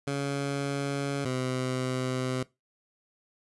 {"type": "tone pair in turn", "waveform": "15% pulse", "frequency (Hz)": [140.3, 128.56], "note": ["C#3", "C3"], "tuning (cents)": [21, -30], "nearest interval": "major second", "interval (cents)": 151, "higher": "first", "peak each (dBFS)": -22, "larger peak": "neither", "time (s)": [[0.07, 1.25], [1.25, 2.43]], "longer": "neither", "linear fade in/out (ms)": 5, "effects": ["noise-tail reverb RT60 0.2 s tail -19 dB re dry", "resampled to 24000 Hz"]}